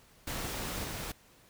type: noise with level steps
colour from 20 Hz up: pink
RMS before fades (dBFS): -37 / -39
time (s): 0.27-1.12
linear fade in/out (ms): 5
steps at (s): 0.84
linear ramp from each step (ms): 10
effects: pink hiss -61 dBFS RMS until 1.49 s